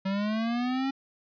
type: linear sweep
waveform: square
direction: up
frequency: 190 to 273.1 Hz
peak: -27 dBFS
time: 0.05-0.91 s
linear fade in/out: 10 ms
effects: resampled to 11025 Hz